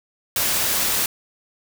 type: noise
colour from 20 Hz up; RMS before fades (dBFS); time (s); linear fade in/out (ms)
white; -21; 0.36-1.06; 2
effects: none